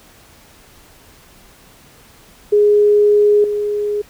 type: tone with level steps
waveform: sine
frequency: 415.2 Hz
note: G#4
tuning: in tune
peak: -8 / -16 dBFS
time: 2.52-4.02 s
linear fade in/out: 10 ms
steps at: 3.44 s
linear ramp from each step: 2 ms
effects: pink hiss -46 dBFS RMS until 4.09 s